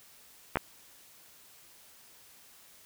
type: clicks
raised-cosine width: 0.5 ms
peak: -12 dBFS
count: 2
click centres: 0.557 / 0.571 s
effects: white hiss -57 dBFS RMS until 2.85 s